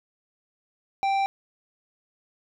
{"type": "tone with tanh clipping", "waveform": "triangle", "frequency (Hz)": 784, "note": "G5", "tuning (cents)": 0, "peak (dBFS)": -23, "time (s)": [1.03, 1.26], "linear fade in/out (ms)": 0, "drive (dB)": 15, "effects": []}